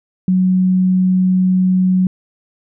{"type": "tone", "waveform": "sine", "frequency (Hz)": 185, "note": "F#3", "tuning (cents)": 0, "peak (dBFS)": -10, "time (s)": [0.28, 2.07], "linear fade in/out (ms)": 2, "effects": []}